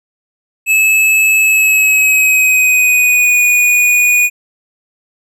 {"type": "tone with pitch glide", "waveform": "square", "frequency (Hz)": [2598, 2461], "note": ["E7", "D#7"], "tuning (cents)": [-26, -20], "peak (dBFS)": -8, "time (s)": [0.66, 4.3], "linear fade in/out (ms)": 50, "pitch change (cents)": -94, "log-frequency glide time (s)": [1.37, 3.41], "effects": []}